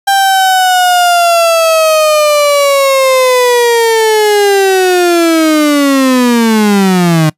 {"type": "linear sweep", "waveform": "35% pulse", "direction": "down", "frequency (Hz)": [793, 152.2], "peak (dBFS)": -4, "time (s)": [0.07, 7.3], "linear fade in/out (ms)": 10, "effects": ["noise-tail reverb RT60 0.1 s tail -23 dB re dry", "resampled to 32000 Hz"]}